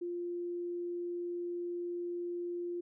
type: tone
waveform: sine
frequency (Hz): 349.2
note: F4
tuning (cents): 0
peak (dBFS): -35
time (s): 0.01-2.81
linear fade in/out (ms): 10
effects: none